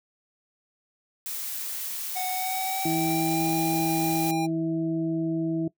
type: noise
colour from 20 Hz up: blue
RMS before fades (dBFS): -33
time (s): 1.26-4.31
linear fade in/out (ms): 0
type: tone with pitch glide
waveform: square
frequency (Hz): 740 to 802.3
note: F#5 to G5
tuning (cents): 0 to +40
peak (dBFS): -29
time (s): 2.15-4.47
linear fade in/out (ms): 20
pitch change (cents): +140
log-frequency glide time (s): 2.28-3.48
type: harmonic tone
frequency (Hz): 163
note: E3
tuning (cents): -19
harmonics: 1 / 2 / 4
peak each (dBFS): -30 / -25 / -38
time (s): 2.85-5.68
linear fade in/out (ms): 5
effects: noise-tail reverb RT60 0.1 s tail -19 dB re dry